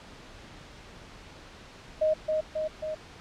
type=tone with echo; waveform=sine; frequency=623 Hz; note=D#5; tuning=2 cents sharp; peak=-21 dBFS; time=2.01-2.14 s; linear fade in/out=10 ms; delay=270 ms; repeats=3; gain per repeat=-3 dB; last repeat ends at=2.95 s; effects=pink hiss -48 dBFS RMS until 3.2 s + low-pass 5000 Hz 12 dB/octave